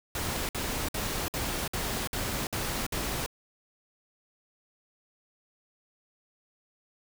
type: noise bursts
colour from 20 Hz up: pink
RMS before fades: -32 dBFS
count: 8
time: 0.15-3.262 s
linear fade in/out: 2 ms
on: 340 ms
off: 56 ms
effects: none